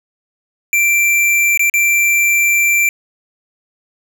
square tone with dropouts, 2352 Hz, D7, 2 cents sharp, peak -11 dBFS, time 0.73-2.89 s, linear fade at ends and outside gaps 1 ms, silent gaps 1.575-1.594 / 1.698-1.739 s, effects none

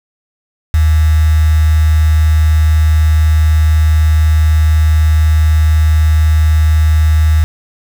sine tone with quantisation, 78 Hz, D#2, 5 cents sharp, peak -6 dBFS, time 0.74-7.44 s, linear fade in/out 0 ms, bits 4, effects none

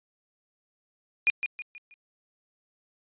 sine tone with echo, 2443 Hz, D#7, 32 cents flat, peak -18 dBFS, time 1.27-1.3 s, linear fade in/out 0 ms, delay 160 ms, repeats 4, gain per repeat -8 dB, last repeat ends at 1.94 s, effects resampled to 8000 Hz

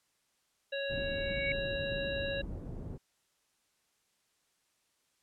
harmonic tone, 554.4 Hz, C#5, in tune, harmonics 1 / 3 / 5 / 7, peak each -35 / -40 / -42 / -43 dBFS, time 0.72-2.42 s, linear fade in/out 10 ms
pink low-pass noise, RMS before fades -41 dBFS, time 0.89-2.98 s, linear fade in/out 20 ms, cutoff 340 Hz, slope 12 dB/octave
sine tone with exponential growth, 2236 Hz, C#7, 14 cents sharp, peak -29 dBFS, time 0.92-1.52 s, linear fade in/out 1 ms, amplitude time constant 130 ms
effects white hiss -75 dBFS RMS until 5.22 s + low-pass 10000 Hz 12 dB/octave

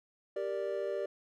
triangle chord, G minor, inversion none, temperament equal, 392 / 466.2 / 587.3 Hz, G4 / Bb4 / D5, 0 / 0 / 0 cents, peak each -35 / -37 / -34 dBFS, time 0.36-1.06 s, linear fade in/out 5 ms, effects none

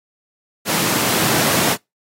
pink high-pass noise, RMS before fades -18 dBFS, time 0.65-1.77 s, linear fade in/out 50 ms, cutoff 130 Hz, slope 24 dB/octave, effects noise-tail reverb RT60 0.2 s tail -26 dB re dry + AAC 48 kbps

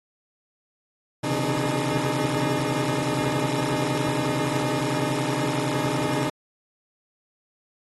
20% pulse tone cluster, 127.2 / 138 / 161.4 / 303.3 / 420.8 Hz, C3 / C#3 / E3 / D#4 / G#4, -48 / -7 / -36 / -44 / +23 cents, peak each -25 / -24 / -28 / -23 / -28 dBFS, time 1.23-6.3 s, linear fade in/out 10 ms, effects AAC 32 kbps

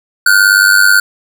square ring-modulated tone, 1480 Hz, F#6, in tune, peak -3 dBFS, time 0.26-1 s, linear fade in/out 5 ms, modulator 49.2 Hz, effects none

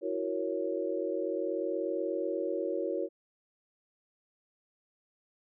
sine chord, F# dominant seventh, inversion third, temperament equal, 329.6 / 370 / 466.2 / 554.4 Hz, E4 / F#4 / A#4 / C#5, 0 / 0 / 0 / 0 cents, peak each -36 / -35 / -36 / -35 dBFS, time 0.01-3.09 s, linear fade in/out 50 ms, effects none

